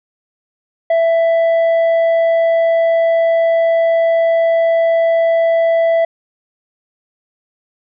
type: tone with tanh clipping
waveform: triangle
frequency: 663 Hz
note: E5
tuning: 10 cents sharp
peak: -11 dBFS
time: 0.9-6.05 s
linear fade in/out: 5 ms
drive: 9 dB
effects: none